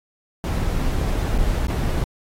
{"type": "noise with dropouts", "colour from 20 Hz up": "brown", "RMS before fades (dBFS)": -21, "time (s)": [0.44, 2.04], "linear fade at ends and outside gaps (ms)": 1, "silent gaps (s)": [[1.38, 1.385], [1.67, 1.683]], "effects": ["AAC 48 kbps"]}